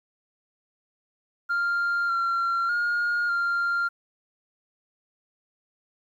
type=tone with pitch steps; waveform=sine; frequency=1396 / 1371 / 1424 / 1392 Hz; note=F6 / F6 / F6 / F6; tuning=-1 / -32 / +33 / -6 cents; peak=-20 dBFS; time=1.49-3.89 s; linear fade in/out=20 ms; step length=600 ms; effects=tanh soft clip ceiling -21 dBFS + 10-bit